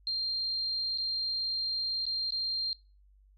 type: tone with dropouts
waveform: sine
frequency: 4186 Hz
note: C8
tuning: in tune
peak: -29 dBFS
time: 0.07-2.73 s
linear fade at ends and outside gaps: 1 ms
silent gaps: 0.976-0.983 / 2.054-2.065 / 2.306-2.322 s
effects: noise-tail reverb RT60 0.3 s tail -21 dB re dry + added 49 Hz sine -58 dBFS peak until 3.37 s